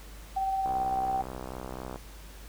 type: tone with tremolo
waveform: sine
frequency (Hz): 772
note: G5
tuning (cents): -27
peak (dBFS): -25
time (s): 0.36-1.22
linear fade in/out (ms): 10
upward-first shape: sine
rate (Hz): 18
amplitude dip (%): 30
type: click train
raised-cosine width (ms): 1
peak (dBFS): -24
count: 84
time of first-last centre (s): 0.66-1.959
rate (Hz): 63.9
effects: added 50 Hz sine -45 dBFS peak until 2.48 s + pink hiss -51 dBFS RMS until 2.48 s